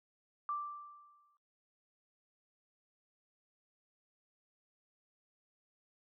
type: tone with exponential decay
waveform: sine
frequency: 1174.7 Hz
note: D6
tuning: in tune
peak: -33 dBFS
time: 0.49-1.37 s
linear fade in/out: 1 ms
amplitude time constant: 190 ms
effects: noise-tail reverb RT60 0.2 s tail -17 dB re dry